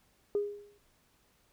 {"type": "tone with exponential decay", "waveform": "sine", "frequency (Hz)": 410, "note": "G#4", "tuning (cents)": -22, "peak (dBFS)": -24, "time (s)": [0.35, 0.78], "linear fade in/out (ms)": 1, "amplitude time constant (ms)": 93, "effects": ["tanh soft clip ceiling -21 dBFS", "pink hiss -69 dBFS RMS until 1.52 s"]}